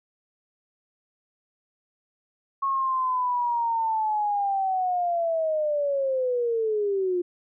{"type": "linear sweep", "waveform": "sine", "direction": "down", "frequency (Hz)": [1098, 349.2], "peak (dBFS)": -22, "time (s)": [2.62, 7.22], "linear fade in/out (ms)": 10, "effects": []}